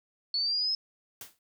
sine linear sweep, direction up, 4389 to 5200 Hz, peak -26 dBFS, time 0.34-0.75 s, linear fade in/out 2 ms
white noise with exponential decay, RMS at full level -39 dBFS, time 1.21-1.39 s, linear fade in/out 2 ms, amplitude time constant 37 ms
effects none

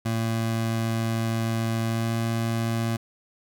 25% pulse tone with pitch glide, 113.5 to 114.49 Hz, A#2 to A#2, -46 to -31 cents, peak -20 dBFS, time 0.05-2.97 s, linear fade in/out 10 ms, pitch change +15 cents, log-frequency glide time 1.87-2.11 s, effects none

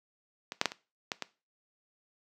clicks, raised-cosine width 0.2 ms, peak -19 / -7 / -8 / -22 / -14 / -16 dBFS, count 6, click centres 0.521 / 0.614 / 0.657 / 0.719 / 1.118 / 1.223 s, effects noise-tail reverb RT60 0.3 s tail -18 dB re dry + high-pass 200 Hz 12 dB/octave

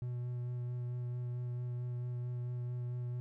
triangle tone with vibrato, 122.6 Hz, B2, 12 cents flat, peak -34 dBFS, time 0.02-3.2 s, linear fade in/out 0 ms, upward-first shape sine, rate 4.5 Hz, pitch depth 12 cents each way, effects none

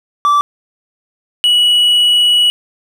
triangle tone pair in turn, 1163 / 2931 Hz, D6 / F#7, -17 / -17 cents, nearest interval octave + major third, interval 1600 cents, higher second, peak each -6 dBFS, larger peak neither, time 0.25-0.41 / 1.44-2.5 s, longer second, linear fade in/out 0 ms, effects none

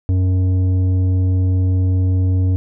sine tone with tanh clipping, 92.5 Hz, F#2, in tune, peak -14 dBFS, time 0.09-2.56 s, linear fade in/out 0 ms, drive 9 dB, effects none

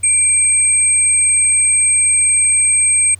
sine tone pair together, 2349 / 8387 Hz, D7 / C9, 0 / +3 cents, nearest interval octave + minor seventh, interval 2203 cents, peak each -21 / -10 dBFS, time 0.03-3.15 s, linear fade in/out 10 ms, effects added 92 Hz sine -37 dBFS peak until 3.19 s + pink hiss -51 dBFS RMS until 3.19 s

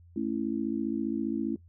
sine chord, A major, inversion none, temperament just, 220 / 275 / 330 Hz, A3 / C#4 / E4, 0 / -14 / +2 cents, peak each -32 dBFS, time 0.16-1.56 s, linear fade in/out 5 ms, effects noise-tail reverb RT60 0.1 s tail -18 dB re dry + added 86 Hz sine -52 dBFS peak until 1.68 s

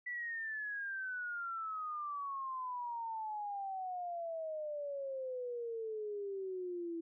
sine exponential sweep, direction down, 1975.5 to 329.6 Hz, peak -38 dBFS, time 0.06-7.01 s, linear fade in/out 10 ms, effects none

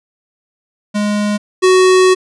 square tone pair in turn, 207.7 / 371.7 Hz, G#3 / F#4, 0 / +8 cents, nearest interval minor seventh, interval 1008 cents, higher second, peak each -14 / -7 dBFS, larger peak second, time 0.94-1.38 / 1.62-2.15 s, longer second, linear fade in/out 20 ms, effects resampled to 22050 Hz

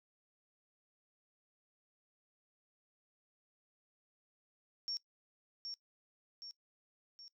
sine tone with echo, 5500 Hz, F8, 27 cents flat, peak -37 dBFS, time 4.88-4.97 s, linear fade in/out 0 ms, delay 770 ms, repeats 3, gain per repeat -5 dB, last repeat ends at 7.28 s, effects noise-tail reverb RT60 0.1 s tail -20 dB re dry

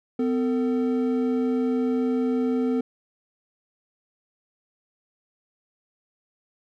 triangle tone pair together, 253.4 / 450.9 Hz, B3 / A4, +45 / +42 cents, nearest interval minor seventh, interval 997 cents, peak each -20 / -25 dBFS, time 0.19-2.81 s, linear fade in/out 5 ms, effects none

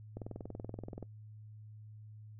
click train, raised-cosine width 2 ms, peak -29 dBFS, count 19, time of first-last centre 0.17-1.027 s, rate 21 Hz, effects noise-tail reverb RT60 0.1 s tail -22 dB re dry + added 107 Hz sine -49 dBFS peak until 2.39 s

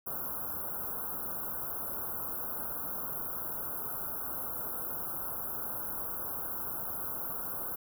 white band-stop noise, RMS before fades -37 dBFS, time 0.06-7.76 s, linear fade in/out 10 ms, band 1500 to 11000 Hz, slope 96 dB/octave, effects none

